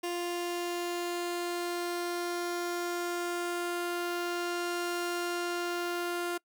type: tone pair together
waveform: sawtooth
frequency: 349.2 / 1396.9 Hz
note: F4 / F6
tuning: 0 / 0 cents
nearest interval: 2 octaves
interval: 2400 cents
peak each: -28 / -38 dBFS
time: 0.03-6.38 s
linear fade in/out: 10 ms
effects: noise-tail reverb RT60 0.1 s tail -24 dB re dry